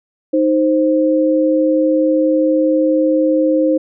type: tone pair together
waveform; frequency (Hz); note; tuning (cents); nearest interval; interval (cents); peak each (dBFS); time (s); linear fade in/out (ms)
sine; 311.6 / 524; D#4 / C5; +3 / +2; major sixth; 899; -13 / -14; 0.33-3.78; 10
effects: none